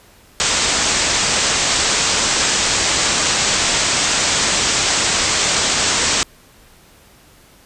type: low-pass noise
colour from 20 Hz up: white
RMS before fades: -17 dBFS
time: 0.4-6.23 s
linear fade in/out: 0 ms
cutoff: 8200 Hz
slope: 96 dB/octave
effects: pink hiss -48 dBFS RMS until 7.65 s + resampled to 32000 Hz